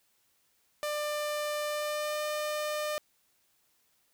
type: tone with pitch glide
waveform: sawtooth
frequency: 596 to 602.9 Hz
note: D5 to D5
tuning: +25 to +45 cents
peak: -27 dBFS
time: 0.83-2.98 s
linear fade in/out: 0 ms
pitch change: +20 cents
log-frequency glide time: 1.67-2.21 s
effects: white hiss -71 dBFS RMS until 4.13 s